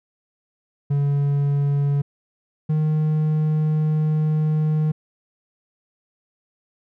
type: tone pair in turn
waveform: triangle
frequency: 142.2 / 154.36 Hz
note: C#3 / D#3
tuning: +45 / -13 cents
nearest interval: minor second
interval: 142 cents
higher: second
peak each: -15 dBFS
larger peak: neither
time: 0.9-2.02 / 2.69-4.92 s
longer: second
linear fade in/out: 10 ms
effects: none